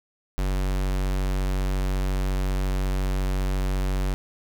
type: tone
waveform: square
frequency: 47.23 Hz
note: F#1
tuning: 36 cents sharp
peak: -23 dBFS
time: 0.38-4.14 s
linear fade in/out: 0 ms
effects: none